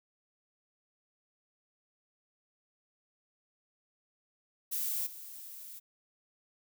violet noise with level steps, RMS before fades -34 / -47 dBFS, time 4.71-5.8 s, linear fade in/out 20 ms, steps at 5.06 s, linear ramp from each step 10 ms, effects none

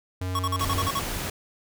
square tone, 92 Hz, F#2, 9 cents flat, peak -28 dBFS, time 0.21-0.88 s, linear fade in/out 5 ms
square tone bursts, 1108.7 Hz, C#6, in tune, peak -25 dBFS, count 8, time 0.35-0.993 s, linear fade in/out 2 ms, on 41 ms, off 45 ms
pink noise, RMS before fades -31 dBFS, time 0.59-1.3 s, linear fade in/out 5 ms
effects none

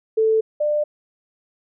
sine tone pair in turn, 441.2 / 596.8 Hz, A4 / D5, +5 / +28 cents, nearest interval perfect fourth, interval 523 cents, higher second, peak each -14 / -17 dBFS, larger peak first, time 0.17-0.41 / 0.6-0.84 s, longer neither, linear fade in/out 10 ms, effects none

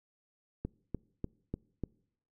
click train, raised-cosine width 3 ms, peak -22 dBFS, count 5, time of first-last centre 0.65-1.837 s, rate 3.37 Hz, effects noise-tail reverb RT60 0.7 s tail -25 dB re dry

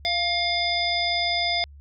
harmonic tone with a mistuned harmonic, 709 Hz, F5, 26 cents sharp, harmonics 1 / 3 / 5 / 7, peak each -27 / -27 / -27 / -27 dBFS, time 0.05-1.64 s, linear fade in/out 0 ms, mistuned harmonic 1, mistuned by -37 cents, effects added 71 Hz sine -43 dBFS peak until 1.8 s

